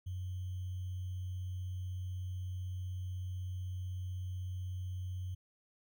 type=tone with sample-and-hold; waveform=sine; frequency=91.6 Hz; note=F#2; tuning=17 cents flat; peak=-37 dBFS; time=0.06-5.35 s; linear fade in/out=10 ms; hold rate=3150 Hz; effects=none